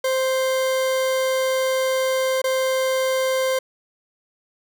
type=tone with dropouts; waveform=40% pulse; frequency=523 Hz; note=C5; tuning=1 cent flat; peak=-18 dBFS; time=0.04-3.59 s; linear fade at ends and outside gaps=5 ms; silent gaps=2.418-2.44 s; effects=none